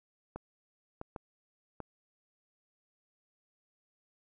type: clicks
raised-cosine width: 1 ms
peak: -26 dBFS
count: 4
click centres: 0.36 / 1.014 / 1.162 / 1.803 s
effects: none